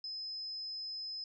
sine tone, 5100 Hz, D#8, 42 cents sharp, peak -39 dBFS, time 0.04-1.24 s, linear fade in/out 2 ms, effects none

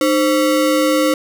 square ring-modulated tone, 414.7 Hz, G#4, 3 cents flat, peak -10 dBFS, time 0.01-1.14 s, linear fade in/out 2 ms, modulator 110 Hz, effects none

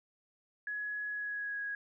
sine tone with pitch glide, 1683 to 1656 Hz, G#6 to G#6, +23 to -5 cents, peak -35 dBFS, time 0.67-1.75 s, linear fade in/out 2 ms, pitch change -28 cents, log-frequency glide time 1.1-1.61 s, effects none

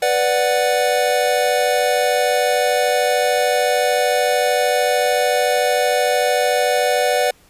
square chord, B minor, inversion none, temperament equal, 493.9 / 587.3 / 740 Hz, B4 / D5 / F#5, 0 / 0 / 0 cents, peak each -20 dBFS, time 0.02-7.31 s, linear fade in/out 5 ms, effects pink hiss -52 dBFS RMS until 7.49 s + resampled to 32000 Hz

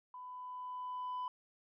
sine tone with level ramp, 1000 Hz, B5, 21 cents sharp, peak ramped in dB -46 to -34 dBFS, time 0.14-1.28 s, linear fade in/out 2 ms, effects tanh soft clip ceiling -36 dBFS

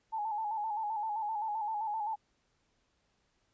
sine tone with vibrato, 860 Hz, A5, 40 cents flat, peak -32 dBFS, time 0.12-2.16 s, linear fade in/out 20 ms, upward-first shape square, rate 7.7 Hz, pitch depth 56 cents each way, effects pink hiss -75 dBFS RMS until 3.53 s + resampled to 16000 Hz

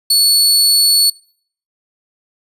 sawtooth tone, 4421 Hz, C#8, 5 cents flat, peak -6 dBFS, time 0.1-1.1 s, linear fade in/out 5 ms, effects noise-tail reverb RT60 0.6 s tail -25 dB re dry + resampled to 32000 Hz

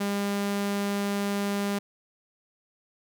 sawtooth tone, 201.4 Hz, G3, 47 cents sharp, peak -22 dBFS, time 0-1.79 s, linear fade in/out 10 ms, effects none

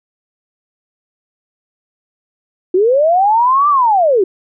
sine linear two-way sweep, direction up then down, 349.2 to 1195 to 353.4 Hz, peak -8 dBFS, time 2.74-4.24 s, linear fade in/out 5 ms, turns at 3.69 s, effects none

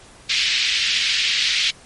white band-pass noise, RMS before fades -20 dBFS, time 0.29-1.71 s, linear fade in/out 10 ms, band 2200 to 4300 Hz, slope 24 dB/octave, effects pink hiss -46 dBFS RMS until 1.85 s + MP3 48 kbps

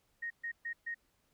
sine tone bursts, 1864.7 Hz, A#6, in tune, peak -36 dBFS, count 4, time 0.22-0.946 s, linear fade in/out 10 ms, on 84 ms, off 130 ms, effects pink hiss -75 dBFS RMS until 1.33 s

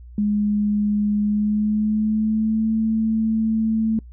sine tone with pitch glide, 207.7 to 221.3 Hz, G#3 to A3, 0 to +10 cents, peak -17 dBFS, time 0.18-3.99 s, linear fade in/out 2 ms, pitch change +110 cents, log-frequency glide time 1.22-2.71 s, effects noise-tail reverb RT60 0.1 s tail -25 dB re dry + added 60 Hz sine -38 dBFS peak until 4.12 s

